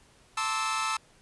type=tone cluster; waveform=sawtooth; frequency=884 / 1050 / 1169 / 1308 Hz; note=A5 / C6 / D6 / E6; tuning=+8 / +6 / -8 / -14 cents; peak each=-30 / -32 / -34 / -26 dBFS; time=0.37-0.97 s; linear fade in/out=5 ms; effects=pink hiss -60 dBFS RMS until 1.21 s + resampled to 24000 Hz